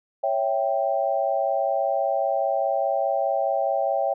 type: chord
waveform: sine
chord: C# diminished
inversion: none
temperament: equal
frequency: 554.4 / 659.3 / 784 Hz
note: C#5 / E5 / G5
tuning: 0 / 0 / 0 cents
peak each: -25 dBFS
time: 0.23-4.14 s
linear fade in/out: 10 ms
effects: none